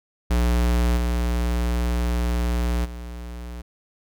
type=tone with level steps; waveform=square; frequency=59.7 Hz; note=A#1; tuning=42 cents sharp; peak=-18 / -21 / -33 dBFS; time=0.3-3.62 s; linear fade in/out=10 ms; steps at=0.96 / 2.84 s; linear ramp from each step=20 ms; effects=none